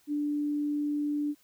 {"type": "tone", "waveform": "sine", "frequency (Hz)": 293.7, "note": "D4", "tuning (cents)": 0, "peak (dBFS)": -27, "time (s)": [0.07, 1.35], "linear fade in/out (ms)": 50, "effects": ["white hiss -65 dBFS RMS until 1.43 s"]}